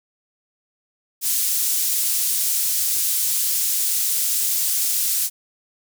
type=high-pass noise; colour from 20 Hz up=pink; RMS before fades=-21 dBFS; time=1.21-5.3 s; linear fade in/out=50 ms; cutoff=7500 Hz; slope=12 dB/octave; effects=none